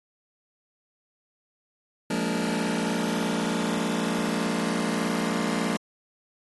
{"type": "chord", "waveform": "sawtooth", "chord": "Bb dominant seventh", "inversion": "second", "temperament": "just", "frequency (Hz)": [174.81, 209.8, 233.1, 291.4], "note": ["F3", "Ab3", "Bb3", "D4"], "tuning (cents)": [2, 18, 0, -13], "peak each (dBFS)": [-27, -26, -25, -28], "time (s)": [2.1, 5.77], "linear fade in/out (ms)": 5, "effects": ["AAC 32 kbps"]}